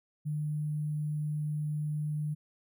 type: tone with sample-and-hold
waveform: sine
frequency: 150.7 Hz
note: D3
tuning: 45 cents sharp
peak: -30 dBFS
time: 0.25-2.35 s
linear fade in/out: 20 ms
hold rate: 11025 Hz
effects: none